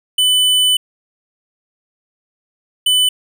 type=tone pair in turn; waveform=square; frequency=3000 / 3000 Hz; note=F#7 / F#7; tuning=+23 / +23 cents; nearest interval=unison; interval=0 cents; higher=neither; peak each=-11 dBFS; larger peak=neither; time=0.18-0.77 / 2.86-3.09 s; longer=first; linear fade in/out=5 ms; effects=none